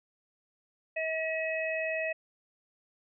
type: harmonic tone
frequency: 640 Hz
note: D#5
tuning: 49 cents sharp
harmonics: 1 / 3 / 4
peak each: -32 / -36 / -35 dBFS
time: 0.96-2.13 s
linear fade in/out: 10 ms
effects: none